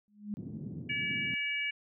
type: tone with exponential growth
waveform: sine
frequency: 207.7 Hz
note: G#3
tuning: in tune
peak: -30 dBFS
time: 0.08-0.34 s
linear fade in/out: 0 ms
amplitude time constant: 56 ms
type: band-pass noise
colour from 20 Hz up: white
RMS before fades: -42 dBFS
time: 0.37-1.34 s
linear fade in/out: 0 ms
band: 110 to 250 Hz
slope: 24 dB/octave
type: harmonic tone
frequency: 572 Hz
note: D5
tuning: 46 cents flat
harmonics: 3 / 4 / 5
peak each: -40 / -32 / -38 dBFS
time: 0.89-1.71 s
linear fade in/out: 10 ms
effects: none